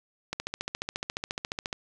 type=click train; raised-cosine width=0.2 ms; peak=-14 dBFS; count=21; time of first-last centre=0.33-1.729 s; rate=14.3 Hz; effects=none